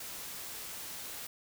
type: noise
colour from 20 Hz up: white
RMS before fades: -43 dBFS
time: 0-1.27 s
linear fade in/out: 5 ms
effects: none